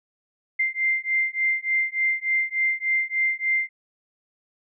sine beating tone pair, 2090 / 2093.4 Hz, C7 / C7, -2 / 0 cents, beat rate 3.4 Hz, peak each -24 dBFS, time 0.59-3.69 s, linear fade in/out 10 ms, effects none

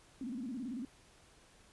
sine tone with vibrato, 246.9 Hz, B3, in tune, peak -38 dBFS, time 0.21-0.85 s, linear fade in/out 2 ms, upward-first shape square, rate 18 Hz, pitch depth 150 cents each way, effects pink hiss -63 dBFS RMS until 1.72 s + resampled to 24000 Hz

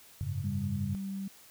sine chord, F# suspended second, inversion none, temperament equal, 92.5 / 103.83 / 138.59 Hz, F#2 / G#2 / C#3, 0 / 0 / 0 cents, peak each -36 dBFS, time 0.21-0.95 s, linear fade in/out 0 ms
sine tone with pitch glide, 197.8 to 194.74 Hz, G3 to G3, +16 to -11 cents, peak -34 dBFS, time 0.44-1.28 s, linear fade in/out 5 ms, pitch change -27 cents, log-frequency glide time 0.85-0.92 s
effects white hiss -56 dBFS RMS until 1.5 s

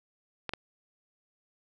clicks, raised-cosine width 0.3 ms, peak -17 dBFS, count 2, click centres 0.493 / 0.536 s, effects none

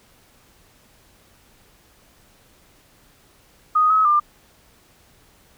sine tone with pitch steps, 1244 / 1280 / 1196 Hz, D#6 / D#6 / D6, -1 / +49 / +31 cents, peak -13 dBFS, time 3.75-4.2 s, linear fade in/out 10 ms, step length 150 ms, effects pink hiss -55 dBFS RMS until 5.57 s

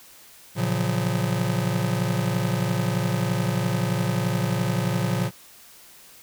square chord, Gb major seventh, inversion first, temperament just, 115.62 / 138.75 / 173.43 / 185 Hz, Bb2 / Db3 / F3 / Gb3, -14 / +2 / -12 / 0 cents, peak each -27 / -29 / -28 / -30 dBFS, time 0.55-5.31 s, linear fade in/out 50 ms, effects white hiss -49 dBFS RMS until 6.22 s

